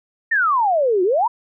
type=exponential two-way sweep; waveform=sine; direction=down then up; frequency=1864.7 to 349.2 to 1008 Hz; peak=-14 dBFS; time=0.31-1.28 s; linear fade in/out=10 ms; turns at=1.03 s; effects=none